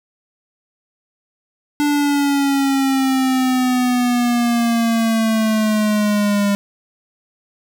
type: exponential sweep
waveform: square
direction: down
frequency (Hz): 293.7 to 201.1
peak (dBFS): -15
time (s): 1.8-6.55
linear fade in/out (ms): 0
effects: 7-bit